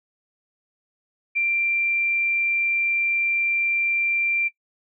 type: tone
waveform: sine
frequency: 2364 Hz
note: D7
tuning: 11 cents sharp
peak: -19 dBFS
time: 1.35-4.49 s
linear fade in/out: 20 ms
effects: noise-tail reverb RT60 0.1 s tail -19 dB re dry